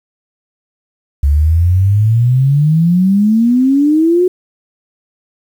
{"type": "exponential sweep", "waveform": "sine", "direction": "up", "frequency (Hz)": [69, 370], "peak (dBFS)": -7, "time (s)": [1.23, 4.28], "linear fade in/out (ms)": 5, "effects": ["7-bit"]}